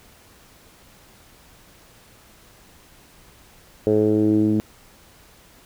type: tone with low-pass filter sweep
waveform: 10% pulse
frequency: 107.1 Hz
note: A2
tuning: 46 cents flat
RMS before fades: -18 dBFS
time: 3.87-4.6 s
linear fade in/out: 0 ms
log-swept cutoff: 460 to 270 Hz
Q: 4
effects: pink hiss -51 dBFS RMS until 5.65 s